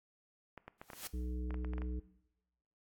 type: clicks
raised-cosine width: 0.5 ms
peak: -32 dBFS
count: 11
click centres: 0.577 / 0.68 / 0.815 / 0.902 / 0.933 / 1.507 / 1.543 / 1.647 / 1.735 / 1.781 / 1.819 s
type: noise with exponential growth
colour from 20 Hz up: white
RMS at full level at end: -40 dBFS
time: 0.78-1.07 s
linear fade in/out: 0 ms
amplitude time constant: 61 ms
type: harmonic tone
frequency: 61.74 Hz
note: B1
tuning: in tune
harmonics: 1 / 3 / 5 / 7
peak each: -37 / -47 / -48 / -53 dBFS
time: 1.13-2 s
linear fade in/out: 10 ms
effects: noise-tail reverb RT60 0.9 s tail -17 dB re dry + AAC 64 kbps